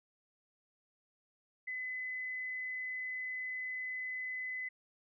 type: tone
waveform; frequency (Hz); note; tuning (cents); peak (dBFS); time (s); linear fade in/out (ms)
sine; 2018; B6; +37; -37; 1.67-4.69; 10
effects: none